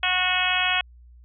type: harmonic tone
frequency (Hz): 365.8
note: F#4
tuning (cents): -20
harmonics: 2 / 3 / 4 / 5 / 6 / 7 / 8 / 9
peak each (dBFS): -29 / -31 / -28 / -30 / -29 / -25 / -29 / -28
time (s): 0.03-0.81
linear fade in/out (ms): 2
effects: added 60 Hz sine -46 dBFS peak until 1.24 s

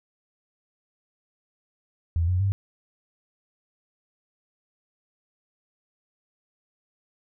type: tone with pitch steps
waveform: sine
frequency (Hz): 83.7 / 90.75 / 98.39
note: E2 / F#2 / G2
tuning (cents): +27 / -33 / +7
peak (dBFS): -20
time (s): 2.16-2.52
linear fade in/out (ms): 0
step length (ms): 120
effects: none

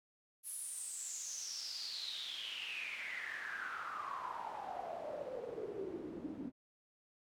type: noise with band-pass filter sweep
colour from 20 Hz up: pink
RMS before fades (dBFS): -44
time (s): 0.43-6.52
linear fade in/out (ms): 50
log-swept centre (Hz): 11000 to 250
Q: 9.2
effects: none

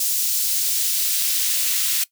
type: noise with high-pass filter sweep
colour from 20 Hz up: white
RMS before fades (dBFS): -21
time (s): 0-2.04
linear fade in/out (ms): 5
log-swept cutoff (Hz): 5100 to 2500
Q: 0.82
effects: noise-tail reverb RT60 0.1 s tail -19 dB re dry

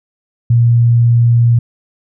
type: tone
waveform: sine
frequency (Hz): 118.2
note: A#2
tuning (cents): +24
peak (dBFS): -6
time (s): 0.5-1.59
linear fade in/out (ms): 5
effects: none

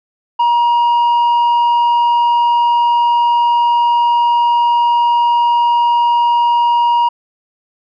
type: tone with tanh clipping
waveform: sine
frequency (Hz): 950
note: A#5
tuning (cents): +33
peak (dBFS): -10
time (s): 0.39-7.09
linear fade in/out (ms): 10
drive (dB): 4
effects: none

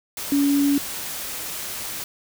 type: tone in noise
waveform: sine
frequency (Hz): 283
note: C#4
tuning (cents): +36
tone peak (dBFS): -16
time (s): 0.32-0.78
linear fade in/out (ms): 2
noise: white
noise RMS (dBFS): -31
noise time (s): 0.17-2.04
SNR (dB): +12
effects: none

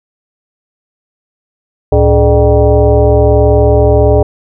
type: tone with frequency modulation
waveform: sine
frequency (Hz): 244.8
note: B3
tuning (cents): -15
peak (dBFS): -4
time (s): 1.92-4.23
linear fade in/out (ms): 5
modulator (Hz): 177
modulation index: 2.4
effects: none

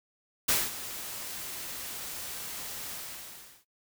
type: noise with ADSR envelope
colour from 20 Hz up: white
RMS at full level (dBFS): -24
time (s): 0.48-3.65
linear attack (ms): 10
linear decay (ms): 210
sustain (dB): -15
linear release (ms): 750
effects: noise-tail reverb RT60 0.1 s tail -20 dB re dry

